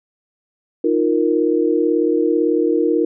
sine chord, Eb suspended second, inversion none, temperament equal, 311.1 / 349.2 / 466.2 Hz, Eb4 / F4 / Bb4, 0 / 0 / 0 cents, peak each -18 dBFS, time 0.84-3.05 s, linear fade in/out 5 ms, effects none

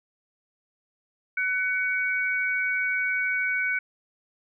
sine tone pair together, 1500 / 2247 Hz, F#6 / C#7, +23 / +23 cents, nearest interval perfect fifth, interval 700 cents, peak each -26 dBFS, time 1.37-3.79 s, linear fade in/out 5 ms, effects none

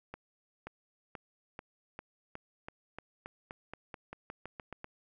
accelerating click train, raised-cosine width 0.5 ms, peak -27 dBFS, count 18, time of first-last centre 0.14-4.844 s, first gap 530 ms, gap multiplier 0.91, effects none

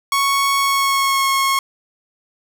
sawtooth tone with pitch glide, 1108 to 1089 Hz, C#6 to C#6, -1 to -31 cents, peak -11 dBFS, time 0.12-1.59 s, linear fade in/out 2 ms, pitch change -30 cents, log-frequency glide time 0.58-1.28 s, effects none

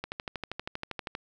click train, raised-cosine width 0.3 ms, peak -18 dBFS, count 15, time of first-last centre 0.04-1.151 s, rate 12.6 Hz, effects none

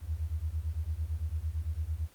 sine beating tone pair, 74.5 / 83.4 Hz, D2 / E2, +25 / +21 cents, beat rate 8.9 Hz, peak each -34 / -34 dBFS, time 0.01-2.09 s, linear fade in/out 50 ms, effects pink hiss -59 dBFS RMS until 2.14 s + Opus 24 kbps

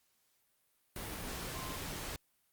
sine tone in noise, 1046.5 Hz, C6, in tune, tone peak -47 dBFS, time 1.55-1.76 s, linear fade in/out 0 ms, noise pink, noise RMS -42 dBFS, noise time 0.96-2.16 s, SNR -8 dB, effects white hiss -75 dBFS RMS until 2.52 s + Opus 48 kbps

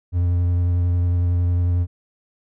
triangle tone with vibrato, 87.9 Hz, F2, 12 cents sharp, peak -14 dBFS, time 0.12-1.87 s, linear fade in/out 50 ms, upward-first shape triangle, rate 11 Hz, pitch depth 20 cents each way, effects none

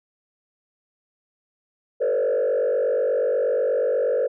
sine tone with frequency modulation, 510 Hz, C5, 44 cents flat, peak -17 dBFS, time 2-4.28 s, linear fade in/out 20 ms, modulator 48.3 Hz, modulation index 1.4, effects tanh soft clip ceiling -16 dBFS

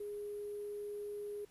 sine tone with sample-and-hold, 412.6 Hz, G#4, 11 cents flat, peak -40 dBFS, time 0-1.45 s, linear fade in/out 5 ms, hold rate 11025 Hz, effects pink hiss -67 dBFS RMS until 1.5 s + resampled to 32000 Hz

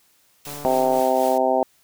white noise with tremolo, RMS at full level -35 dBFS, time 0.45-1.38 s, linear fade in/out 2 ms, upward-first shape triangle, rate 4 Hz, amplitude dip 55%
click train, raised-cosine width 1 ms, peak -24 dBFS, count 77, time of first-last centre 0.47-0.994 s, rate 145 Hz
harmonic tone, 130 Hz, C3, 11 cents flat, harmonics 2 / 3 / 4 / 5 / 6 / 7, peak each -27 / -26 / -23 / -21 / -22 / -27 dBFS, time 0.65-1.63 s, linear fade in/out 0 ms
effects white hiss -60 dBFS RMS until 1.83 s

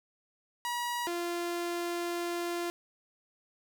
sawtooth tone pair in turn, 962 / 345.9 Hz, B5 / F4, -46 / -17 cents, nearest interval octave + tritone, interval 1771 cents, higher first, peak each -28 dBFS, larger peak neither, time 0.65-1.07 / 1.07-2.7 s, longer second, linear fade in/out 0 ms, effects none

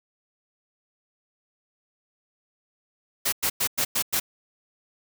white noise bursts, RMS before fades -24 dBFS, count 6, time 3.25-4.2 s, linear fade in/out 10 ms, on 75 ms, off 100 ms, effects none

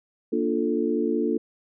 sine chord, Bb major seventh, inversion none, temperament equal with one note detuned, 234.3 / 293.7 / 349.2 / 440 Hz, Bb3 / D4 / F4 / A4, +9 / 0 / 0 / 0 cents, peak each -27 dBFS, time 0.32-1.38 s, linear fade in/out 10 ms, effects none

